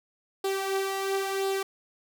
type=tone with flanger; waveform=sawtooth; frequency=388.7 Hz; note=G4; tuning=15 cents flat; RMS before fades=-29 dBFS; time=0.44-1.63 s; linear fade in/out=5 ms; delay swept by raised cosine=0.23 to 3.63 ms; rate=0.97 Hz; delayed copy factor=+0.5; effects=none